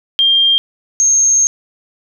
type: tone pair in turn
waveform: sine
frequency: 3196 / 6431 Hz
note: G7 / G8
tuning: +33 / +43 cents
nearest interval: octave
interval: 1210 cents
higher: second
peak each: -8 dBFS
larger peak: neither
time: 0.19-0.58 / 1-1.47 s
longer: second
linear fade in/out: 0 ms
effects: none